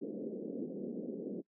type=band-pass noise; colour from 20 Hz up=pink; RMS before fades=-41 dBFS; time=0.01-1.42 s; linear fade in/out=20 ms; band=190 to 500 Hz; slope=48 dB/octave; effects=noise-tail reverb RT60 0.1 s tail -23 dB re dry